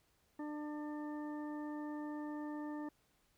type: harmonic tone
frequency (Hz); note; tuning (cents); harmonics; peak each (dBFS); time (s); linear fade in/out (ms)
298.7; D4; +29; 1 / 2 / 3 / 4 / 6; -41 / -52 / -51 / -57 / -57; 0.39-2.89; 5
effects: pink hiss -75 dBFS RMS until 3.37 s